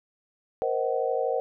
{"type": "chord", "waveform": "sine", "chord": "C half-diminished seventh", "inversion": "third", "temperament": "just", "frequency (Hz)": [470.9, 523.3, 627.9, 753.5], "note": ["Bb4", "C5", "Eb5", "Gb5"], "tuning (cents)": [18, 0, 16, 31], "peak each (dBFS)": [-28, -28, -32, -31], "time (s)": [0.62, 1.4], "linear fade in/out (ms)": 0, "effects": []}